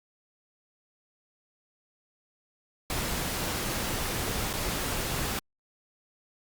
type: noise with dropouts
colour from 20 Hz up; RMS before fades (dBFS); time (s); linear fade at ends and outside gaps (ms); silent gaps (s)
pink; -31; 2.9-5.39; 1; 4.53-4.537
effects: Opus 48 kbps